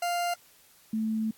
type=tone pair in turn; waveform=40% pulse / sine; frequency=698.5 / 220 Hz; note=F5 / A3; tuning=0 / 0 cents; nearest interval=octave + minor sixth; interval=2000 cents; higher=first; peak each=-26 dBFS; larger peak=neither; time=0.02-0.34 / 0.93-1.31 s; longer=second; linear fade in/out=5 ms; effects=white hiss -59 dBFS RMS until 1.37 s + AAC 64 kbps